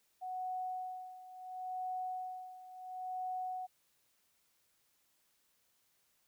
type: tone with tremolo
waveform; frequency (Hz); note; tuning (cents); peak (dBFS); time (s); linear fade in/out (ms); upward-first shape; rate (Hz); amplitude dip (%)
sine; 740; F#5; 0; -36; 0.21-3.67; 20; sine; 0.72; 80
effects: white hiss -75 dBFS RMS until 6.27 s